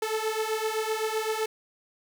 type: beating tone pair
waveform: sawtooth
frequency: 433.9 / 441.7 Hz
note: A4 / A4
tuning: -24 / +7 cents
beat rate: 7.8 Hz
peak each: -26 dBFS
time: 0.02-1.46 s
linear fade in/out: 5 ms
effects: none